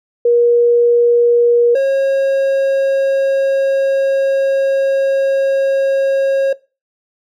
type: tone pair in turn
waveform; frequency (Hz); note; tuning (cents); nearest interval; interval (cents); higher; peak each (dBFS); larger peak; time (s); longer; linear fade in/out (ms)
sine / triangle; 476.3 / 543.3; A#4 / C#5; +37 / -35; major second; 228; second; -8; neither; 0.25-1.75 / 1.75-6.53; second; 5
effects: noise-tail reverb RT60 0.3 s tail -21 dB re dry